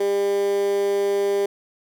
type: tone with high-pass filter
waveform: 15% pulse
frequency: 200 Hz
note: G3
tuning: 35 cents sharp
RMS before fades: -21 dBFS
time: 0-1.46 s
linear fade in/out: 5 ms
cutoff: 410 Hz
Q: 5.5
effects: none